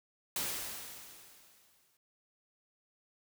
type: noise with exponential decay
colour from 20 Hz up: white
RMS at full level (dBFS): -34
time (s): 0.36-1.97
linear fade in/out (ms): 2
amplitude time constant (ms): 350
effects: none